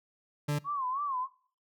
40% pulse tone, 146.83 Hz, D3, in tune, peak -27 dBFS, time 0.48-0.59 s, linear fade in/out 10 ms
sine tone with vibrato, 1084 Hz, C#6, 39 cents flat, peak -30 dBFS, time 0.64-1.28 s, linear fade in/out 50 ms, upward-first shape sine, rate 3.2 Hz, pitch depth 140 cents each way
effects noise-tail reverb RT60 0.5 s tail -22 dB re dry

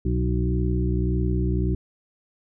harmonic tone with a mistuned harmonic, 61.74 Hz, B1, in tune, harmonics 1 / 2 / 3 / 5 / 6, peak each -23 / -26 / -28 / -30 / -31 dBFS, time 0.05-1.75 s, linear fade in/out 5 ms, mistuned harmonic 1, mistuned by +89 cents, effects none

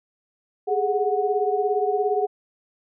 sine tone cluster, 407 / 424.2 / 737 Hz, G#4 / G#4 / F#5, -35 / +37 / -7 cents, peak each -24 dBFS, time 0.67-2.27 s, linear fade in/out 20 ms, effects none

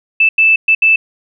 sine tone bursts at uneven times, 2637 Hz, E7, in tune, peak -6 dBFS, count 4, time 0.2-0.29 / 0.38-0.56 / 0.68-0.75 / 0.82-0.96 s, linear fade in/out 5 ms, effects none

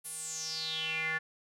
square tone with band-pass filter sweep, 159.4 Hz, D#3, 42 cents sharp, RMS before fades -36 dBFS, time 0.04-1.19 s, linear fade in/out 20 ms, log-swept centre 11000 to 1700 Hz, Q 7.3, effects none

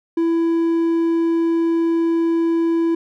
triangle tone, 332.4 Hz, E4, 15 cents sharp, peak -13 dBFS, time 0.17-2.95 s, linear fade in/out 5 ms, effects none

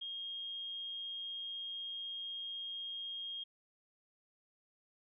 sine tone, 3242 Hz, G#7, 42 cents flat, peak -40 dBFS, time 0.01-3.44 s, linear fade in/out 10 ms, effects none

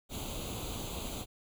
pink noise with comb filter, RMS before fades -39 dBFS, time 0.09-1.26 s, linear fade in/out 50 ms, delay 0.28 ms, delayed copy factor +0.8, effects none

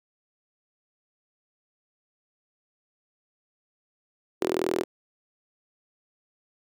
sawtooth tone with high-pass filter, 41.2 Hz, E1, in tune, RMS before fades -27 dBFS, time 4.41-4.84 s, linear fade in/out 10 ms, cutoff 370 Hz, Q 5.7, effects none

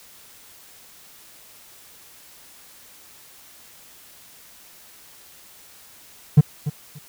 triangle tone with echo, 148.6 Hz, D3, 21 cents sharp, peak -3 dBFS, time 6.37-6.41 s, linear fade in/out 10 ms, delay 290 ms, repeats 2, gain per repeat -15 dB, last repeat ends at 6.99 s, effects tanh soft clip ceiling 0 dBFS + white hiss -48 dBFS RMS until 7.08 s

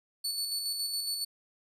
sawtooth tone with tremolo, 4455 Hz, C#8, 8 cents sharp, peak -27 dBFS, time 0.24-1.25 s, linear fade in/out 10 ms, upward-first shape square, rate 7.2 Hz, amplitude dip 35%, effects resampled to 32000 Hz

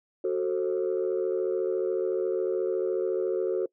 sine chord, F# diminished, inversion none, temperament just, 370 / 444 / 532.8 Hz, F#4 / A4 / C5, 0 / +16 / +31 cents, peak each -26 / -28 / -31 dBFS, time 0.24-3.66 s, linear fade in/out 5 ms, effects noise-tail reverb RT60 0.1 s tail -23 dB re dry + tanh soft clip ceiling -19 dBFS

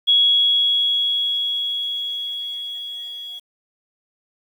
sine tone with level ramp, 3337 Hz, G#7, 8 cents sharp, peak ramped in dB -11 to -31 dBFS, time 0.07-3.4 s, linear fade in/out 20 ms, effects 8-bit

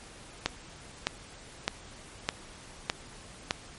click train, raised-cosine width 0.2 ms, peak -8 dBFS, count 6, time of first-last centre 0.46-3.509 s, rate 1.64 Hz, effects pink hiss -49 dBFS RMS until 3.78 s + MP3 48 kbps

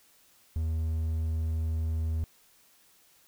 triangle tone, 80.1 Hz, E2, 49 cents flat, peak -25 dBFS, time 0.56-2.24 s, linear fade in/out 0 ms, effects white hiss -62 dBFS RMS until 3.27 s

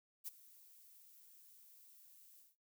violet noise with ADSR envelope, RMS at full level -43 dBFS, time 0.24-2.56 s, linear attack 35 ms, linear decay 18 ms, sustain -20 dB, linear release 170 ms, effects noise-tail reverb RT60 0.2 s tail -19 dB re dry

